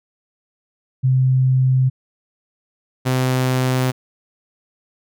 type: tone pair in turn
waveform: sine / sawtooth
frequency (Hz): 130 / 128.66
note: C3 / C3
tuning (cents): -11 / -29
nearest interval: unison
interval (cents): 18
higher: first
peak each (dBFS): -12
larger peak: neither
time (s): 1.03-1.9 / 3.05-3.92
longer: neither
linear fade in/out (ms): 20
effects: none